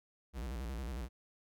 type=tone with vibrato; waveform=square; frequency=61.4 Hz; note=B1; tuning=9 cents flat; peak=-39 dBFS; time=0.33-1.09 s; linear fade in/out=50 ms; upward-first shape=square; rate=11 Hz; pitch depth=160 cents each way; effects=none